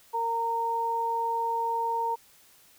sine tone pair together, 461 / 922 Hz, A#4 / A#5, -19 / -19 cents, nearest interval octave, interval 1200 cents, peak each -34 / -26 dBFS, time 0.13-2.16 s, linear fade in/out 20 ms, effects white hiss -58 dBFS RMS until 2.78 s

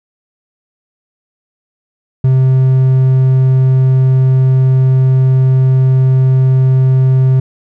triangle tone, 130.81 Hz, C3, in tune, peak -4 dBFS, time 2.24-7.4 s, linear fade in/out 5 ms, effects none

